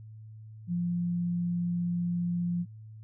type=tone; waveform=sine; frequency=174.3 Hz; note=F3; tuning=3 cents flat; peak=-27 dBFS; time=0.67-2.66 s; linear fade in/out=50 ms; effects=added 109 Hz sine -44 dBFS peak until 3.03 s